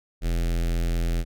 square tone with notch filter, 42.29 Hz, E1, 45 cents sharp, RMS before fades -24 dBFS, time 0.21-1.25 s, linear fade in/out 50 ms, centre 1000 Hz, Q 1.2, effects none

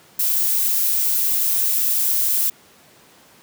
violet noise, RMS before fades -19 dBFS, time 0.19-2.5 s, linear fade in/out 5 ms, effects pink hiss -50 dBFS RMS until 3.42 s + high-pass 150 Hz 12 dB/octave

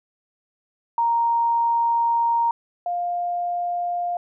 sine tone pair in turn, 932.3 / 702.8 Hz, A#5 / F5, 0 / +11 cents, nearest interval perfect fourth, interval 489 cents, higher first, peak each -17 / -22 dBFS, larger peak first, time 0.98-2.51 / 2.86-4.17 s, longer first, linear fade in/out 2 ms, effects none

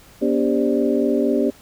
sine tone cluster, 242.7 / 287.1 / 394.2 / 526 / 592 Hz, B3 / D4 / G4 / C5 / D5, -30 / -39 / +10 / +9 / +14 cents, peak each -21 / -21 / -21 / -26 / -25 dBFS, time 0.21-1.51 s, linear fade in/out 20 ms, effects pink hiss -48 dBFS RMS until 1.61 s

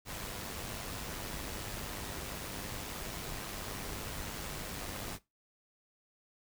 pink noise with amplitude modulation, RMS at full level -39 dBFS, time 0.05-5.19 s, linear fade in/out 50 ms, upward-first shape sine, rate 100 Hz, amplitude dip 50%, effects noise-tail reverb RT60 0.2 s tail -18 dB re dry

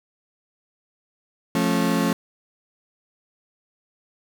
35% pulse chord, F augmented, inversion none, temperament just, 174.61 / 218.3 / 272.8 Hz, F3 / A3 / C#4, 0 / -13 / -28 cents, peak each -22 dBFS, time 1.55-2.13 s, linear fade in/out 2 ms, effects none

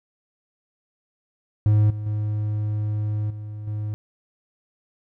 triangle tone with level steps, 105.8 Hz, G#2, 33 cents sharp, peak -12 / -25 / -20 / -29 / -23 dBFS, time 1.66-3.94 s, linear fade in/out 0 ms, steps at 1.9 / 2.06 / 3.3 / 3.67 s, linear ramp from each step 5 ms, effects none

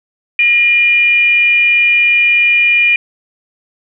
sine tone with frequency modulation, 2419 Hz, D#7, 49 cents flat, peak -7 dBFS, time 0.39-2.96 s, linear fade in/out 2 ms, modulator 534 Hz, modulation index 0.3, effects none

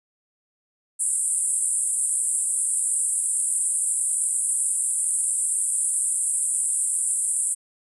pink band-pass noise, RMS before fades -24 dBFS, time 0.99-7.55 s, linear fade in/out 20 ms, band 8100 to 10000 Hz, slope 96 dB/octave, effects none

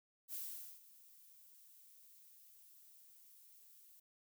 violet noise with ADSR envelope, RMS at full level -44 dBFS, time 0.28-4 s, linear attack 58 ms, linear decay 460 ms, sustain -19 dB, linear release 7 ms, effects none

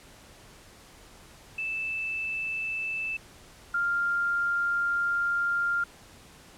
sine tone pair in turn, 2637 / 1396.9 Hz, E7 / F6, 0 / 0 cents, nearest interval major seventh, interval 1100 cents, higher first, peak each -29 / -24 dBFS, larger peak second, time 1.58-3.17 / 3.74-5.84 s, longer second, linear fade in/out 5 ms, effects pink hiss -52 dBFS RMS until 6.57 s + low-pass 11000 Hz 12 dB/octave

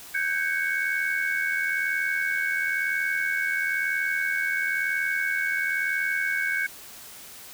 sine tone cluster, 1536 / 1617 / 2222 Hz, G6 / G#6 / C#7, -36 / -47 / +4 cents, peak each -28 dBFS, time 0.14-6.67 s, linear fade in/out 10 ms, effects white hiss -44 dBFS RMS until 7.53 s

